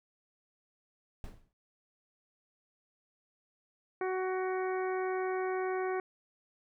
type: noise with exponential decay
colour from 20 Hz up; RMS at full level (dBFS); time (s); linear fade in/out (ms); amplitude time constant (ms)
brown; -39; 1.24-1.53; 1; 61
type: harmonic tone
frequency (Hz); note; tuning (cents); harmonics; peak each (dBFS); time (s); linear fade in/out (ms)
373.2; F#4; +15; 1 / 2 / 3 / 4 / 5 / 6; -32 / -38 / -42 / -44 / -46 / -48; 4.01-6; 2
effects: none